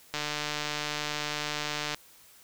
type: click train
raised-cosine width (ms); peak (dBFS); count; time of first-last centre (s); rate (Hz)
0.2; -14; 270; 0.14-1.945; 149
effects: white hiss -56 dBFS RMS until 2.43 s